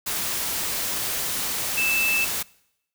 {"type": "tone in noise", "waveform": "sine", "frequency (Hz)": 2637, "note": "E7", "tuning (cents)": 0, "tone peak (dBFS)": -21, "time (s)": [1.77, 2.25], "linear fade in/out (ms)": 10, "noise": "white", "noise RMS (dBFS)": -27, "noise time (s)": [0.06, 2.43], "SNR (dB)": 3, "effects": ["noise-tail reverb RT60 0.8 s tail -23 dB re dry"]}